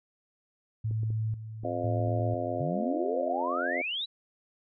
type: tone with tremolo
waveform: sine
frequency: 110 Hz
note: A2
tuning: in tune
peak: -27 dBFS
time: 0.84-2.62 s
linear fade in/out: 10 ms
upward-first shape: square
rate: 1 Hz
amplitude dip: 70%
type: clicks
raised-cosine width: 3 ms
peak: -30 dBFS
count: 7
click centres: 0.911 / 1.033 / 1.104 / 1.635 / 1.995 / 2.081 / 2.193 s
type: harmonic tone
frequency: 87.9 Hz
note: F2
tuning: 12 cents sharp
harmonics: 3 / 4 / 5 / 6 / 7 / 8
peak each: -37 / -38 / -42 / -37 / -34 / -36 dBFS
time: 1.64-3.82 s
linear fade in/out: 10 ms
type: exponential sweep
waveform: sine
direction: up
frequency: 130 to 4023 Hz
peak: -30 dBFS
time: 2.59-4.06 s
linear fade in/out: 20 ms
effects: none